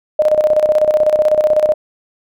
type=tone with tremolo; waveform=sine; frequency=611 Hz; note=D#5; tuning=32 cents flat; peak=-7 dBFS; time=0.19-1.74 s; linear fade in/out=5 ms; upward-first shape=square; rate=16 Hz; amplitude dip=65%; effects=none